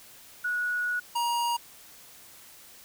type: tone pair in turn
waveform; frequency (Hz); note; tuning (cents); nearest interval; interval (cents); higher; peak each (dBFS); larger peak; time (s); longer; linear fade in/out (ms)
sine / square; 1462 / 946.6; F#6 / A#5; -21 / +26; minor sixth; 753; first; -26 / -26; neither; 0.44-1 / 1.15-1.57; first; 10
effects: white hiss -51 dBFS RMS until 2.84 s